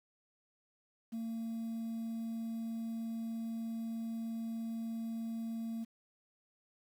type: tone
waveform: sine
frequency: 227.2 Hz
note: A#3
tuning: 44 cents flat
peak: -34 dBFS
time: 1.12-5.85 s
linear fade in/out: 20 ms
effects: tanh soft clip ceiling -36 dBFS + 10-bit